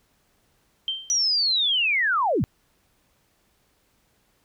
sine tone with exponential decay, 3136 Hz, G7, in tune, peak -21 dBFS, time 0.88-1.22 s, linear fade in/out 1 ms, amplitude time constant 73 ms
sine linear sweep, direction down, 5920 to 71.3 Hz, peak -19 dBFS, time 1.1-2.44 s, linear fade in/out 0 ms
effects pink hiss -66 dBFS RMS until 4.44 s

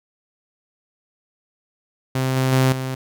sawtooth tone with level steps, 130.81 Hz, C3, in tune, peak -15 / -13 / -10 / -20 dBFS, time 2.15-2.95 s, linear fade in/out 5 ms, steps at 2.36 / 2.52 / 2.72 s, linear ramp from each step 5 ms, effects none

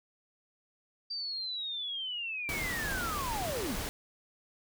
sine linear sweep, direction down, 4699 to 164.81 Hz, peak -34 dBFS, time 1.1-3.76 s, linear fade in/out 10 ms
pink noise, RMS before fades -37 dBFS, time 2.49-3.89 s, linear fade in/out 0 ms
effects none

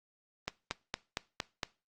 click train, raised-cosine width 0.2 ms, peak -15 dBFS, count 6, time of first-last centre 0.48-1.632 s, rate 4.34 Hz, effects noise-tail reverb RT60 0.3 s tail -20 dB re dry + Opus 32 kbps

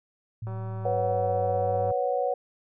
sine tone with pitch glide, 110.9 to 101.11 Hz, A2 to G#2, +14 to -46 cents, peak -31 dBFS, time 0.42-1.92 s, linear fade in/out 5 ms, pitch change -160 cents, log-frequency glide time 0.65-1.31 s
click train, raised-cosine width 1 ms, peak -29 dBFS, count 274, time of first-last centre 0.47-1.907 s, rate 190 Hz
sine chord, B suspended second, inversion none, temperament equal, 493.9 / 554.4 / 740 Hz, B4 / C#5 / F#5, 0 / 0 / 0 cents, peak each -28 dBFS, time 0.85-2.34 s, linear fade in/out 5 ms
effects none

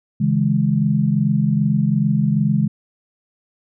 sine chord, C# minor, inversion none, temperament equal with one note detuned, 138.59 / 161.14 / 207.7 Hz, C#3 / E3 / G#3, 0 / -39 / 0 cents, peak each -19 / -19 / -18 dBFS, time 0.2-2.68 s, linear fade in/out 10 ms, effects none

